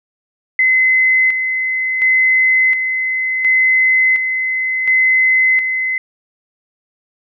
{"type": "tone with tremolo", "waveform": "sine", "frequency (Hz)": 2044, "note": "C7", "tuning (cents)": -41, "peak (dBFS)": -9, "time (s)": [0.59, 5.98], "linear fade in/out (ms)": 2, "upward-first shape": "square", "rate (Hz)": 0.7, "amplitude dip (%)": 50, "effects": []}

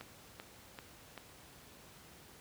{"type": "click train", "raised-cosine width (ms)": 0.3, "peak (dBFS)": -29, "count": 4, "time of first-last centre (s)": [0.01, 1.177], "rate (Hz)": 2.57, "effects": ["pink hiss -57 dBFS RMS until 2.4 s", "high-pass 60 Hz 12 dB/octave"]}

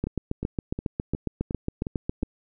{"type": "two click trains", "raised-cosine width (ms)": 3, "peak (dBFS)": [-17, -13], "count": [7, 17], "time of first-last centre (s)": [[0.07, 2.228], [0.04, 2.232]], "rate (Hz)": [2.78, 7.3], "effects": []}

